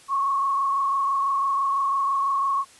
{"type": "tone with frequency modulation", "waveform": "sine", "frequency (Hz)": 1100, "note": "C#6", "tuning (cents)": -14, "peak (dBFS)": -20, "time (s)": [0.08, 2.65], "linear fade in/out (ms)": 50, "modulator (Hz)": 26, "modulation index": 1.1, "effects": ["white hiss -51 dBFS RMS until 2.79 s", "resampled to 24000 Hz"]}